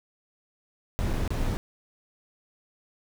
brown noise with dropouts, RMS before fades -27 dBFS, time 0.99-1.57 s, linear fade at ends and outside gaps 0 ms, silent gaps 1.132-1.136 / 1.277-1.305 s, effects none

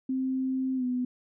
sine tone with pitch glide, 261.6 to 249.8 Hz, C4 to B3, 0 to +20 cents, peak -26 dBFS, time 0.09-1.05 s, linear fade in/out 5 ms, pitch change -80 cents, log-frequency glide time 0.76-0.84 s, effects none

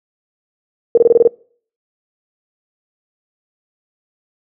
sine tone bursts, 466.2 Hz, A#4, in tune, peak -4 dBFS, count 7, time 0.95-1.275 s, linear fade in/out 2 ms, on 25 ms, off 25 ms, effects noise-tail reverb RT60 0.5 s tail -25 dB re dry

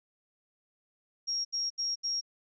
sine tone bursts, 5588 Hz, F8, in tune, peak -29 dBFS, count 4, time 1.27-2.212 s, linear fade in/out 20 ms, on 180 ms, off 74 ms, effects none

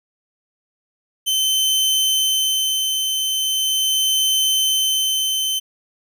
sawtooth tone with tremolo, 3076 Hz, G7, 33 cents flat, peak -12 dBFS, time 1.26-5.6 s, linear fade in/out 20 ms, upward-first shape sine, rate 0.4 Hz, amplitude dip 35%, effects none

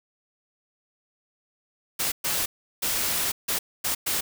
white noise bursts at uneven times, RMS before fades -26 dBFS, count 6, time 1.99-2.12 / 2.24-2.46 / 2.82-3.32 / 3.48-3.59 / 3.84-3.95 / 4.06-4.21 s, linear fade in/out 10 ms, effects none

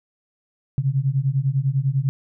sine beating tone pair, 130.7 / 140.7 Hz, C3 / C#3, -1 / +26 cents, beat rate 10 Hz, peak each -21 dBFS, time 0.78-2.09 s, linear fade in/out 0 ms, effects none

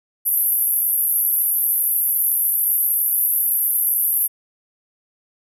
white band-pass noise, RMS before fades -19 dBFS, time 0.25-4.28 s, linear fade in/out 20 ms, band 11000 to 13000 Hz, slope 96 dB/octave, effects none

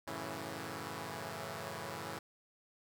5% pulse chord, F# minor seventh, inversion none, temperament equal, 92.5 / 110 / 138.59 / 164.81 Hz, F#2 / A2 / C#3 / E3, 0 / 0 / 0 / 0 cents, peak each -37 / -35 / -35 / -34 dBFS, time 0.07-2.19 s, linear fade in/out 5 ms, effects none

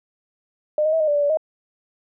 sine tone with pitch steps, 606 / 624 / 647 / 619 / 585 / 581 / 576 / 628 Hz, D#5 / D#5 / E5 / D#5 / D5 / D5 / D5 / D#5, -46 / +5 / -32 / -9 / -7 / -19 / -34 / +16 cents, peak -16 dBFS, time 0.78-1.372 s, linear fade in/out 2 ms, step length 74 ms, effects none

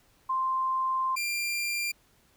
sine / sawtooth tone pair in turn, 1046.5 / 2383 Hz, C6 / D7, 0 / +25 cents, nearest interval octave + major second, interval 1425 cents, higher second, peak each -25 dBFS, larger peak neither, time 0.29-1.16 / 1.16-1.92 s, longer first, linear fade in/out 10 ms, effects pink hiss -64 dBFS RMS until 2.36 s

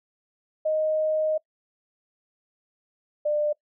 sine tone pair in turn, 622.3 / 596.9 Hz, D#5 / D5, 0 / +28 cents, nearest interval minor second, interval 72 cents, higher first, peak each -21 dBFS, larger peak neither, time 0.65-1.38 / 3.25-3.53 s, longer first, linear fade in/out 10 ms, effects noise-tail reverb RT60 0.1 s tail -23 dB re dry

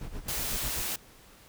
brown noise with tremolo, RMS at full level -34 dBFS, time 0.01-0.82 s, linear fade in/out 2 ms, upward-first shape sine, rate 8.1 Hz, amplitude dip 90%
white noise, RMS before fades -33 dBFS, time 0.28-0.96 s, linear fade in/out 5 ms
effects pink hiss -55 dBFS RMS until 1.48 s

